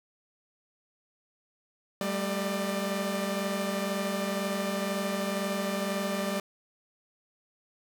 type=tone cluster; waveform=sawtooth; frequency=194.3 / 216.3 / 596 Hz; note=G3 / A3 / D5; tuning=-15 / -29 / +25 cents; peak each=-28 / -32 / -29 dBFS; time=2.01-6.4 s; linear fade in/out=2 ms; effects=none